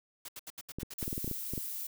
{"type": "noise bursts", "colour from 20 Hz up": "white", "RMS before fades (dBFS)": -44, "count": 8, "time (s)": [0.25, 1.048], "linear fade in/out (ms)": 5, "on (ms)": 35, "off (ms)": 74}
{"type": "clicks", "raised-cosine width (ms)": 3, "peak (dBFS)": -24, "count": 11, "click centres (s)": [0.786, 0.831, 1.028, 1.079, 1.129, 1.179, 1.245, 1.278, 1.313, 1.536, 1.578]}
{"type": "noise", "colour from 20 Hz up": "violet", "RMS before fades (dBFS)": -39, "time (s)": [0.98, 1.87], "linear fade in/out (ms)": 5}
{"effects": []}